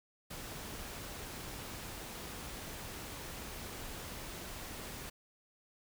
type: noise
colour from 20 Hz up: pink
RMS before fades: -45 dBFS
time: 0.3-5.1 s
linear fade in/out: 10 ms
effects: none

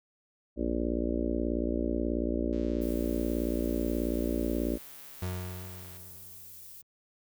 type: harmonic tone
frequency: 58.4 Hz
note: A#1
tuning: 4 cents sharp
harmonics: 1 / 3 / 4 / 5 / 6 / 7 / 8 / 9 / 10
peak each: -34 / -43 / -34 / -33 / -35 / -40 / -42 / -42 / -39 dBFS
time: 0.56-4.79 s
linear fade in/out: 50 ms
type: click train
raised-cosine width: 0.2 ms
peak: -38 dBFS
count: 479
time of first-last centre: 2.53-5.969 s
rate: 139 Hz
type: noise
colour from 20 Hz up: violet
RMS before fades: -48 dBFS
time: 2.81-6.82 s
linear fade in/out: 10 ms
type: tone with exponential decay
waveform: 35% pulse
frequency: 91 Hz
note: F#2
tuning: 28 cents flat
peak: -29 dBFS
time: 5.22-6.83 s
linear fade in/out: 5 ms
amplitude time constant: 350 ms
effects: none

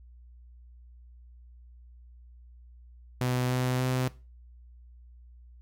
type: tone with pitch steps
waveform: sawtooth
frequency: 125.5 / 126.81 / 128.14 Hz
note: B2 / B2 / C3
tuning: +28 / +46 / -36 cents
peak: -22 dBFS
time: 3.21-4.08 s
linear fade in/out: 0 ms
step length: 290 ms
effects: noise-tail reverb RT60 0.3 s tail -18 dB re dry + added 60 Hz sine -49 dBFS peak until 5.61 s

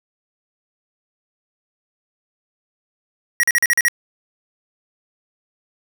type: tone bursts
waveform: square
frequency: 1900 Hz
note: A#6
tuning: 33 cents sharp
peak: -13 dBFS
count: 7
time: 3.4-3.883 s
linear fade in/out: 0 ms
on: 33 ms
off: 42 ms
effects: none

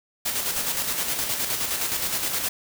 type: noise with tremolo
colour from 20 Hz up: white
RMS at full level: -25 dBFS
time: 0.25-2.49 s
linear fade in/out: 10 ms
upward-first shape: square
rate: 9.6 Hz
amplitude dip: 40%
effects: none

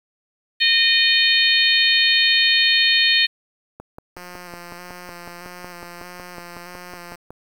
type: harmonic tone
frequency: 614 Hz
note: D#5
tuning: 23 cents flat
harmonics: 3 / 4 / 5 / 6 / 7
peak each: -20 / -20 / -20 / -20 / -20 dBFS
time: 0.6-3.27 s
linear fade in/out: 20 ms
type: click train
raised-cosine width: 1 ms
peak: -22 dBFS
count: 20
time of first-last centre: 3.8-7.306 s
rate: 5.42 Hz
type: tone with vibrato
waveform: 5% pulse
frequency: 176.1 Hz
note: F3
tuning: 15 cents sharp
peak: -24 dBFS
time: 4.16-7.16 s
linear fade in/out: 10 ms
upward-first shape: square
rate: 1.6 Hz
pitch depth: 20 cents each way
effects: 8-bit

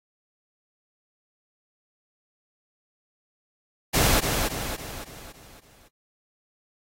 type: noise with echo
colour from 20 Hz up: pink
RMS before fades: -20 dBFS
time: 3.93-4.21 s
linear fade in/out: 20 ms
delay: 280 ms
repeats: 6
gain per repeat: -6 dB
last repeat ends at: 5.89 s
effects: AAC 48 kbps

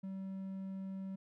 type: tone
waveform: triangle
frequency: 191.9 Hz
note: G3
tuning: 37 cents flat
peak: -38 dBFS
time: 0.03-1.16 s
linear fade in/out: 10 ms
effects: none

